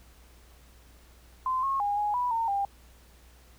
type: tone with pitch steps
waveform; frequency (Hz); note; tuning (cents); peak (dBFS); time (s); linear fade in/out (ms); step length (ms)
sine; 1034 / 1086 / 816 / 831 / 984 / 912 / 798; C6 / C#6 / G#5 / G#5 / B5 / A#5 / G5; -21 / -36 / -31 / +1 / -7 / -38 / +31; -25; 1.46-2.65; 2; 170
effects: added 60 Hz sine -54 dBFS peak until 3.58 s + pink hiss -59 dBFS RMS until 3.58 s